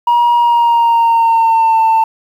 sine tone with pitch glide, 953 to 894.3 Hz, A#5 to A5, +38 to +28 cents, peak -5 dBFS, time 0.07-2.04 s, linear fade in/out 5 ms, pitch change -110 cents, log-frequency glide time 0.35-1.79 s, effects tanh soft clip ceiling -6 dBFS + 7-bit

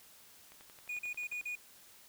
click train, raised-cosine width 0.3 ms, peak -39 dBFS, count 11, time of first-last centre 0.52-1.413 s, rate 11.2 Hz
triangle tone bursts, 2455 Hz, D#7, 24 cents flat, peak -35 dBFS, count 5, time 0.89-1.554 s, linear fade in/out 5 ms, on 100 ms, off 41 ms
effects white hiss -59 dBFS RMS until 2.08 s

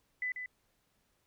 sine tone with echo, 2000 Hz, B6, 21 cents sharp, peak -32 dBFS, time 0.22-0.32 s, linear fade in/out 2 ms, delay 140 ms, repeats 1, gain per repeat -6 dB, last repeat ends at 0.46 s, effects pink hiss -75 dBFS RMS until 1.26 s

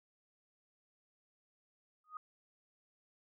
sine tone with exponential growth, 1244.5 Hz, D#6, in tune, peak -38 dBFS, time 2.04-2.17 s, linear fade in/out 2 ms, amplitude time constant 27 ms, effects none

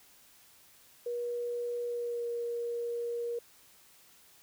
sine tone with pitch glide, 480.2 to 473 Hz, B4 to A#4, -49 to +25 cents, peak -32 dBFS, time 1.06-3.39 s, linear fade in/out 5 ms, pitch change -26 cents, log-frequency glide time 1.85-2.28 s, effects white hiss -60 dBFS RMS until 4.42 s

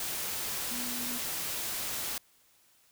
sine tone in noise, 244.2 Hz, B3, 19 cents flat, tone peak -40 dBFS, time 0.71-1.18 s, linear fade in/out 2 ms, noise white, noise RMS -35 dBFS, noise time 0-2.18 s, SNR -8 dB, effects white hiss -65 dBFS RMS until 2.91 s

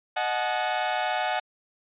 sawtooth tone cluster, 618 / 736 / 859 Hz, D#5 / F#5 / A5, -12 / -9 / -42 cents, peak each -28 / -23 / -26 dBFS, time 0.16-1.4 s, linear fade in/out 10 ms, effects resampled to 8000 Hz

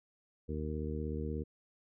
harmonic tone, 76.6 Hz, D#2, 27 cents flat, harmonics 1 / 2 / 3 / 4 / 5 / 6, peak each -38 / -42 / -42 / -45 / -45 / -43 dBFS, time 0.48-1.44 s, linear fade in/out 20 ms, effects none

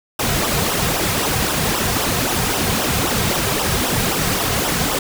pink noise with flanger, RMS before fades -19 dBFS, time 0.19-4.99 s, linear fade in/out 5 ms, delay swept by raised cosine 0.44 to 3.54 ms, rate 3.8 Hz, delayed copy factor -0.75, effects none

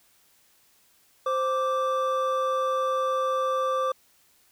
triangle tone pair together, 522.2 / 1173 Hz, C5 / D6, -3 / -2 cents, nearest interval octave + major second, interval 1401 cents, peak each -24 dBFS, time 1.26-3.92 s, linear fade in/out 5 ms, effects white hiss -62 dBFS RMS until 4.51 s

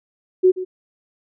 sine tone with echo, 370 Hz, F#4, in tune, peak -9 dBFS, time 0.43-0.52 s, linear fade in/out 20 ms, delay 130 ms, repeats 1, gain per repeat -14 dB, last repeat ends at 0.65 s, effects none

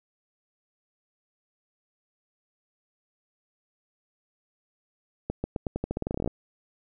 accelerating click train, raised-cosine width 2 ms, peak -15 dBFS, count 18, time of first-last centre 5.3-6.276 s, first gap 140 ms, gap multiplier 0.87, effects none

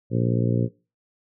harmonic tone, 58.8 Hz, A#1, 16 cents sharp, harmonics 2 / 3 / 4 / 5 / 6 / 7 / 8 / 9, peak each -22 / -26 / -28 / -30 / -32 / -33 / -34 / -35 dBFS, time 0.1-0.69 s, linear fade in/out 50 ms, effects noise-tail reverb RT60 0.3 s tail -20 dB re dry

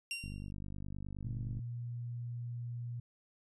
sawtooth tone with exponential decay, 2763 Hz, F7, 19 cents flat, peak -31 dBFS, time 0.11-0.51 s, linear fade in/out 1 ms, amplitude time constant 86 ms
click train, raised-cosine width 5 ms, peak -32 dBFS, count 68, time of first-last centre 0.24-1.591 s, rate 49.6 Hz
sine tone with pitch glide, 118.9 to 119.73 Hz, A#2 to A#2, +35 to +47 cents, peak -38 dBFS, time 1.24-3 s, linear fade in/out 5 ms, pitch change +12 cents, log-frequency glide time 1.51-1.81 s
effects resampled to 24000 Hz

